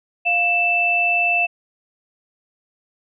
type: tone pair together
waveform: sine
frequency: 701 / 2649 Hz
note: F5 / E7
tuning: +6 / +8 cents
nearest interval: octave + major seventh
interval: 2302 cents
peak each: -22 / -16 dBFS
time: 0.25-1.47 s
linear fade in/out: 20 ms
effects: none